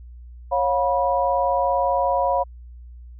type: tone cluster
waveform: sine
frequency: 550 / 713 / 975 Hz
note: C#5 / F5 / B5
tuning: -14 / +36 / -23 cents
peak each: -22 dBFS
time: 0.51-2.44 s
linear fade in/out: 20 ms
effects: added 60 Hz sine -38 dBFS peak until 3.19 s